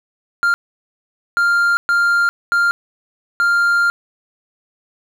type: tone bursts at uneven times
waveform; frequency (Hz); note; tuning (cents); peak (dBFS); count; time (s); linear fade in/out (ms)
triangle; 1396.9; F6; 0; -10; 5; 0.43-0.54 / 1.37-1.77 / 1.89-2.29 / 2.52-2.71 / 3.4-3.9; 0
effects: none